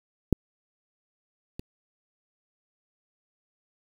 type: clicks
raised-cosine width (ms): 3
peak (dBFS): -6 / -23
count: 2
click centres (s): 0.327 / 1.595
effects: 7-bit